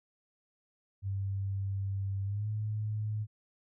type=tone with pitch glide; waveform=sine; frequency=98 to 106.87 Hz; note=G2 to A2; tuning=0 to -50 cents; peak=-31 dBFS; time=1.02-3.27 s; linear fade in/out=50 ms; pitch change=+150 cents; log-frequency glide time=2.24-2.48 s; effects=none